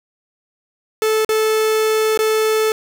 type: tone with dropouts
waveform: 45% pulse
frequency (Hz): 436.4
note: A4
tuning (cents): -14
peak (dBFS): -14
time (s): 1.02-2.72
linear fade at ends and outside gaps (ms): 1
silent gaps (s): 1.248-1.291 / 2.175-2.19
effects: none